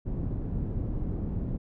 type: low-pass noise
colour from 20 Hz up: pink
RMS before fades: -31 dBFS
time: 0.05-1.58 s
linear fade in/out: 20 ms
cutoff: 250 Hz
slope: 12 dB/octave
effects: none